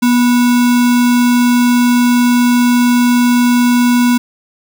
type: tone with sample-and-hold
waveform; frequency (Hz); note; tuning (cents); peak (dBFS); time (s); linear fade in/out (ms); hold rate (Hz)
sine; 242.9; B3; -29; -7; 0.02-4.18; 10; 1225
effects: none